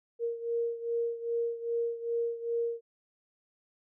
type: beating tone pair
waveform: sine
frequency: 466.2 / 468.7 Hz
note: A#4 / A#4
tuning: 0 / +9 cents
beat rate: 2.5 Hz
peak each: -31 / -35 dBFS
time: 0.19-2.81 s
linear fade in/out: 50 ms
effects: none